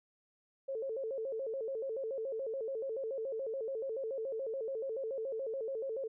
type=tone with vibrato; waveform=sine; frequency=490 Hz; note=B4; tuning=14 cents flat; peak=-35 dBFS; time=0.68-6.08 s; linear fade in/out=10 ms; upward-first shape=square; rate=7 Hz; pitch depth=170 cents each way; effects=none